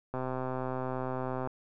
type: click train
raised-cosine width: 1 ms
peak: -21 dBFS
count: 173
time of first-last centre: 0.14-1.473 s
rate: 129 Hz
effects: none